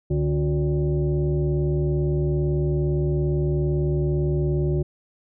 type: tone with frequency modulation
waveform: sine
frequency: 146.83 Hz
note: D3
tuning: in tune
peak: -19 dBFS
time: 0.1-4.83 s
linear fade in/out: 10 ms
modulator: 216 Hz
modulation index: 1.1
effects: none